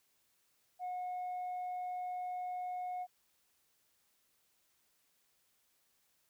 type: tone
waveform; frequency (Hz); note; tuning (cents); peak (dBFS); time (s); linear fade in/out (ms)
sine; 726; F#5; -33; -35; 0.79-3.07; 50
effects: tanh soft clip ceiling -36 dBFS + white hiss -75 dBFS RMS until 6.29 s